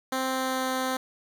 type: tone with pitch glide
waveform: 10% pulse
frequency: 261.6 to 259.5 Hz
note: C4 to C4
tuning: 0 to -14 cents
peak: -18 dBFS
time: 0.12-0.97 s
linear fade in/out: 5 ms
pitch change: -14 cents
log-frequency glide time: 0.3-0.7 s
effects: none